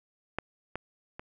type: clicks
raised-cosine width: 0.5 ms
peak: -15 / -19 / -25 dBFS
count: 3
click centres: 0.386 / 0.756 / 1.195 s
effects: none